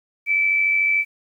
sine tone with amplitude modulation, 2315 Hz, D7, 25 cents flat, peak -14 dBFS, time 0.26-1.05 s, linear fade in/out 50 ms, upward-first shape sine, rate 93.6 Hz, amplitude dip 40%, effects 9-bit

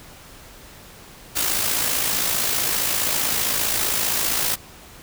white noise with amplitude modulation, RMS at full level -20 dBFS, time 1.35-4.56 s, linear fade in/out 20 ms, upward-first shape sine, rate 55.3 Hz, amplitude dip 45%, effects pink hiss -44 dBFS RMS until 5.02 s

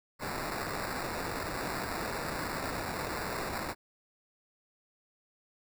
violet noise with sample-and-hold, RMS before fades -36 dBFS, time 0.19-3.75 s, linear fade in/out 50 ms, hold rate 3150 Hz, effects none

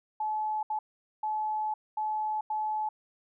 sine tone bursts at uneven times, 859 Hz, A5, 42 cents flat, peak -28 dBFS, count 5, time 0.2-0.63 / 0.7-0.79 / 1.23-1.74 / 1.97-2.41 / 2.5-2.89 s, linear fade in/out 5 ms, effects none

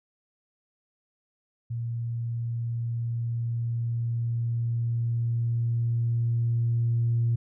sine tone with level ramp, 117.1 Hz, A#2, 8 cents sharp, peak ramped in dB -28 to -20 dBFS, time 1.7-7.36 s, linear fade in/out 10 ms, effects tanh soft clip ceiling -17 dBFS

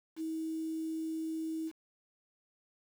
sine tone with quantisation, 320.3 Hz, E4, 50 cents flat, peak -34 dBFS, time 0.16-1.72 s, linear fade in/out 50 ms, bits 9, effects none

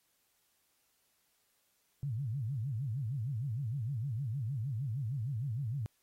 sine tone with vibrato, 124.3 Hz, B2, 12 cents sharp, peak -33 dBFS, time 2.03-5.86 s, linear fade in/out 0 ms, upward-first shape sine, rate 6.5 Hz, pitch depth 280 cents each way, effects white hiss -75 dBFS RMS until 6.02 s + AAC 48 kbps

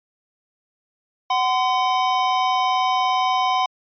square tone pair together, 749.6 / 1026 Hz, F#5 / C6, +22 / -34 cents, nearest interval perfect fourth, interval 544 cents, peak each -21 dBFS, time 1.3-3.66 s, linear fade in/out 5 ms, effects resampled to 11025 Hz

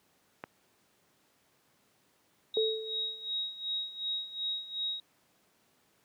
click, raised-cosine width 0.5 ms, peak -23 dBFS, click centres 0.439 s
sine tone with tremolo, 3792 Hz, A#7, 29 cents sharp, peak -30 dBFS, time 2.54-5 s, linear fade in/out 2 ms, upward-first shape sine, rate 2.7 Hz, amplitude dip 80%
sine tone with exponential decay, 440 Hz, A4, in tune, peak -24 dBFS, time 2.57-3.31 s, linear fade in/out 1 ms, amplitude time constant 160 ms
effects pink hiss -69 dBFS RMS until 6.04 s + high-pass 150 Hz 12 dB/octave

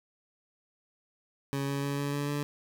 20% pulse tone with pitch steps, 138.59 / 139.88 / 141.18 / 142.49 / 143.81 / 145.14 Hz, C#3 / C#3 / C#3 / C#3 / D3 / D3, 0 / +16 / +32 / +48 / -36 / -20 cents, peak -25 dBFS, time 1.53-2.43 s, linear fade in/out 0 ms, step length 150 ms, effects none

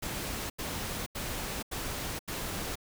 pink noise bursts, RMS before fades -36 dBFS, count 5, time 0.02-2.756 s, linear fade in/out 10 ms, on 480 ms, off 84 ms, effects none

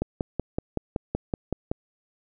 click train, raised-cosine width 2 ms, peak -12 dBFS, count 10, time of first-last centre 0.02-1.715 s, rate 5.31 Hz, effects none

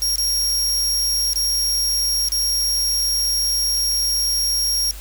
sawtooth tone with dropouts, 5588 Hz, F8, in tune, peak -15 dBFS, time 0.02-4.91 s, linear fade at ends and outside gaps 0 ms, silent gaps 0.158-0.182 / 1.333-1.358 / 2.286-2.32 s, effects added 50 Hz sine -33 dBFS peak until 5 s + white hiss -40 dBFS RMS until 5 s

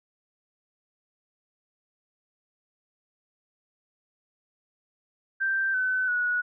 sine tone with pitch steps, 1568 / 1514.6 / 1463 Hz, G6 / F#6 / F#6, 0 / +40 / -20 cents, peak -23 dBFS, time 5.4-6.42 s, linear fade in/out 20 ms, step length 340 ms, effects none

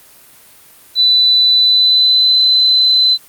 sine tone with pitch glide, 3988 to 4034 Hz, B7 to B7, +16 to +36 cents, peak -7 dBFS, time 0.95-3.18 s, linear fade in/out 50 ms, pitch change +20 cents, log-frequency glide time 1.54-2.38 s, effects white hiss -43 dBFS RMS until 3.28 s + Opus 32 kbps

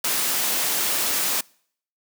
white noise, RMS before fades -23 dBFS, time 0.04-1.41 s, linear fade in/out 5 ms, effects noise-tail reverb RT60 0.6 s tail -26 dB re dry + high-pass 200 Hz 12 dB/octave

